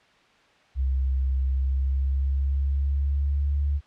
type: tone with pitch glide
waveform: sine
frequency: 66 to 71.56 Hz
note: C2 to D2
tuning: +16 to -44 cents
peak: -21 dBFS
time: 0.75-3.81 s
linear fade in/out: 50 ms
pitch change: +140 cents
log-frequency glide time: 1.46-3.62 s
effects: white hiss -58 dBFS RMS until 3.86 s + low-pass 3000 Hz 12 dB/octave